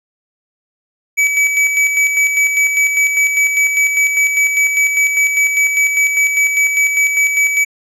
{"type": "tone with tremolo", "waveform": "square", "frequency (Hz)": 2287, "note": "D7", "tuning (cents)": -47, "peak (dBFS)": -10, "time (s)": [1.17, 7.65], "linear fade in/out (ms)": 20, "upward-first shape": "square", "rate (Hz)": 5, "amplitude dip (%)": 45, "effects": ["low-pass 12000 Hz 12 dB/octave"]}